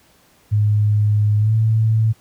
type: tone with pitch glide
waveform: sine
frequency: 105 to 110.79 Hz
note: G#2 to A2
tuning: +19 to +12 cents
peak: -12 dBFS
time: 0.51-2.13 s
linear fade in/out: 20 ms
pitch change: +93 cents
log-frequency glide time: 1.38-1.54 s
effects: pink hiss -54 dBFS RMS until 2.2 s + high-pass 60 Hz 12 dB/octave